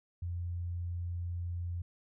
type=tone; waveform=sine; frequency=87.1 Hz; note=F2; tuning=4 cents flat; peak=-34 dBFS; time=0.22-1.82 s; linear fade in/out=5 ms; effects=none